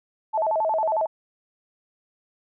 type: tone with vibrato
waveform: sine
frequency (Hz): 748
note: F#5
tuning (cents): +19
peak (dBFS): -20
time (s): 0.33-1.07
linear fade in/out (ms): 20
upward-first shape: square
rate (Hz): 11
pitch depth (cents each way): 270
effects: none